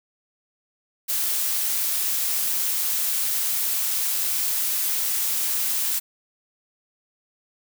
blue noise, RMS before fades -24 dBFS, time 1.08-6 s, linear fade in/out 20 ms, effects none

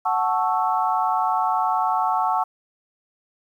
sine chord, F# minor seventh, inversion none, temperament equal, 740 / 880 / 1108.7 / 1318.5 Hz, F#5 / A5 / C#6 / E6, 0 / 0 / 0 / 0 cents, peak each -23 / -23 / -25 / -27 dBFS, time 0.05-2.44 s, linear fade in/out 10 ms, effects 9-bit

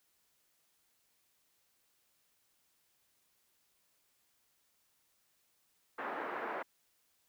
white band-pass noise, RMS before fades -40 dBFS, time 5.98-6.63 s, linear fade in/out 10 ms, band 270 to 1600 Hz, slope 24 dB/octave, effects white hiss -75 dBFS RMS until 7.28 s

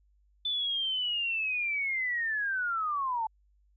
sine linear sweep, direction down, 3520 to 861 Hz, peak -28 dBFS, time 0.45-3.27 s, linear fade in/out 5 ms, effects added 50 Hz sine -63 dBFS peak until 3.76 s

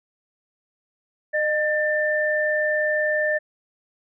sine tone pair together, 610 / 1784.1 Hz, D#5 / A6, -34 / +24 cents, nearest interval octave + perfect fifth, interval 1858 cents, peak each -22 dBFS, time 1.33-3.39 s, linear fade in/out 20 ms, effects none

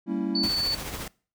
triangle chord, G diminished seventh, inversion none, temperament equal with one note detuned, 196 / 229.5 / 277.2 / 329.6 Hz, G3 / Bb3 / Db4 / Fb4, 0 / -27 / 0 / 0 cents, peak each -29 dBFS, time 0.06-0.5 s, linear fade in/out 50 ms
sine tone, 4485 Hz, C#8, 19 cents sharp, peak -24 dBFS, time 0.35-0.75 s, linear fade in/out 5 ms
pink noise with tremolo, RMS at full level -33 dBFS, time 0.43-1.08 s, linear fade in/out 5 ms, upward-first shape triangle, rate 14 Hz, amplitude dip 50%
effects noise-tail reverb RT60 0.4 s tail -24 dB re dry

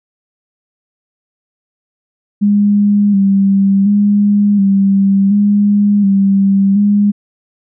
sine tone with vibrato, 200.4 Hz, G3, 38 cents sharp, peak -7 dBFS, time 2.41-7.12 s, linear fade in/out 20 ms, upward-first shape square, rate 0.69 Hz, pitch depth 37 cents each way, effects none

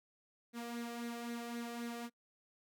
sawtooth tone with flanger, 236 Hz, A#3, 22 cents sharp, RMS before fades -43 dBFS, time 0.53-2.1 s, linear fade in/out 50 ms, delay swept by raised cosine 0.48 to 1.68 ms, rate 3.8 Hz, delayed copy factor +0.55, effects noise-tail reverb RT60 0.1 s tail -25 dB re dry

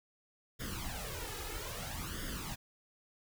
pink noise with flanger, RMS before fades -41 dBFS, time 0.59-2.56 s, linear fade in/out 20 ms, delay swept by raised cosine 0.59 to 2.39 ms, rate 0.61 Hz, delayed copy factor +0.75, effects none

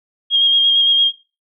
sine tone with vibrato, 3244 Hz, G#7, 41 cents flat, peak -10 dBFS, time 0.3-1.12 s, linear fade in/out 50 ms, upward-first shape square, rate 8.8 Hz, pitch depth 14 cents each way, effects noise-tail reverb RT60 0.3 s tail -21 dB re dry

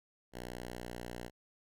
5% pulse tone with pitch glide, 60.7 to 60.07 Hz, B1 to B1, -29 to -47 cents, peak -31 dBFS, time 0.32-1.31 s, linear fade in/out 50 ms, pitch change -18 cents, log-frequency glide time 0.73-0.9 s, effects none

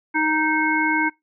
harmonic tone, 311.1 Hz, D#4, in tune, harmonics 1 / 3 / 5 / 7, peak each -23 / -23 / -23 / -23 dBFS, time 0.14-1.1 s, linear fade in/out 20 ms, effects noise-tail reverb RT60 0.2 s tail -25 dB re dry

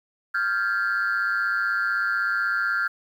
sine tone cluster, 1391 / 1584 / 1700 Hz, F6 / G6 / G#6, -7 / +18 / +40 cents, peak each -22 / -25 / -30 dBFS, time 0.34-2.88 s, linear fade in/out 10 ms, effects tanh soft clip ceiling -17 dBFS + 9-bit

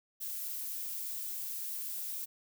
violet noise, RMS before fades -39 dBFS, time 0.2-2.26 s, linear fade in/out 20 ms, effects none

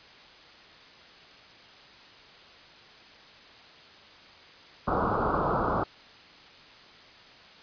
white low-pass noise, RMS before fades -27 dBFS, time 4.87-5.84 s, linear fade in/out 10 ms, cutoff 1400 Hz, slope 96 dB/octave, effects white hiss -51 dBFS RMS until 7.62 s + resampled to 11025 Hz

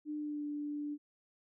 sine tone with pitch glide, 300.1 to 293.8 Hz, D4 to D4, +38 to +1 cents, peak -36 dBFS, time 0.05-0.98 s, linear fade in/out 50 ms, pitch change -37 cents, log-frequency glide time 0.16-0.44 s, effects none

